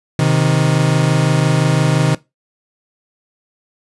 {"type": "tone pair together", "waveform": "40% pulse", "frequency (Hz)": [130.81, 156.64], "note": ["C3", "D#3"], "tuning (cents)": [0, 12], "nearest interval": "minor third", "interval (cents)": 312, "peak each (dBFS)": [-14, -13], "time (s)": [0.19, 2.15], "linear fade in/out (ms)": 2, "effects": ["noise-tail reverb RT60 0.2 s tail -19 dB re dry", "resampled to 24000 Hz"]}